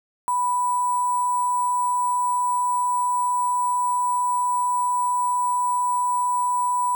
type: tone with sample-and-hold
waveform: sine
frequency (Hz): 987.8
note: B5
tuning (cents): 0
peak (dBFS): -19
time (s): 0.28-6.95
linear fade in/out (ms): 0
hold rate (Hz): 8820
effects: none